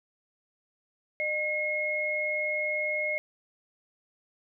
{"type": "tone pair together", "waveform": "sine", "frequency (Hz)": [609, 2161], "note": ["D#5", "C#7"], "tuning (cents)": [-37, -45], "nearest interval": "octave + minor seventh", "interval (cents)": 2192, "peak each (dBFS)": [-32, -28], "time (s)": [1.2, 3.18], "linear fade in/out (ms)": 0, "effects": []}